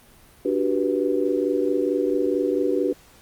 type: chord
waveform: sine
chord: G major seventh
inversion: second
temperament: just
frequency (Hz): 294 / 367.5 / 392 / 490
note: D4 / F#4 / G4 / B4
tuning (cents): +2 / -12 / 0 / -14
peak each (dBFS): -25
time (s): 0.45-2.93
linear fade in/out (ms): 5
effects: pink hiss -52 dBFS RMS until 3.21 s + Opus 32 kbps